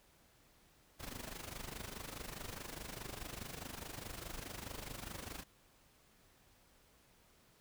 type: noise with amplitude modulation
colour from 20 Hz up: pink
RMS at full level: -44 dBFS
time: 0.99-5.44 s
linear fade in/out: 20 ms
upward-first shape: sine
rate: 24.8 Hz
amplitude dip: 75%
effects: pink hiss -68 dBFS RMS until 7.6 s